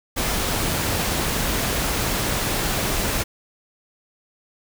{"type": "noise", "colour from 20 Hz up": "pink", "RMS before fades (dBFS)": -23, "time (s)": [0.16, 3.24], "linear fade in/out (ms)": 20, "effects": []}